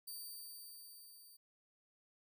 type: tone with level ramp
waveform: 10% pulse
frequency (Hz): 4631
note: D8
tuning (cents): -25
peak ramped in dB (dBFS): -38 to -52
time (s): 0.07-1.37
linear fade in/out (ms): 10
effects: none